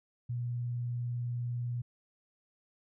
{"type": "tone with vibrato", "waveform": "sine", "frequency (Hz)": 121, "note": "B2", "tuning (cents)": -35, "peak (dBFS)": -32, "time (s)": [0.29, 1.82], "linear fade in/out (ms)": 10, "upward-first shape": "sine", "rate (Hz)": 20, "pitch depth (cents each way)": 24, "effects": []}